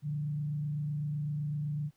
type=tone with frequency modulation; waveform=sine; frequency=148.1 Hz; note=D3; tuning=15 cents sharp; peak=-31 dBFS; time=0.02-1.91 s; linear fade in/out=50 ms; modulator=27.9 Hz; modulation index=0.38; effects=pink hiss -73 dBFS RMS until 1.96 s